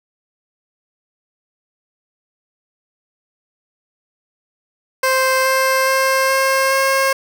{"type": "tone with pitch steps", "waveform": "15% pulse", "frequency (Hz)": [523.3, 526.9, 530.6, 534.3, 538], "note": ["C5", "C5", "C5", "C5", "C5"], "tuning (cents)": [0, 12, 24, 36, 48], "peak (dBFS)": -7, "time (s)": [5.03, 7.13], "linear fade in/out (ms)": 5, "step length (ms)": 420, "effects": []}